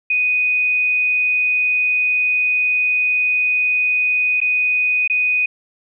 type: tone with dropouts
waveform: sine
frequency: 2489 Hz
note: D#7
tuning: in tune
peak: -14 dBFS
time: 0.1-5.46 s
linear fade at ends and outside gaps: 5 ms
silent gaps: 4.404-4.414 / 5.077-5.098 s
effects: none